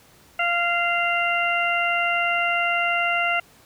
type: harmonic tone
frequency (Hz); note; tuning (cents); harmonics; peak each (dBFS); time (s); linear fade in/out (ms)
693; F5; -14; 1 / 2 / 3 / 4; -25 / -25 / -25 / -25; 0.39-3.4; 5
effects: pink hiss -53 dBFS RMS until 3.65 s + high-pass 60 Hz 12 dB/octave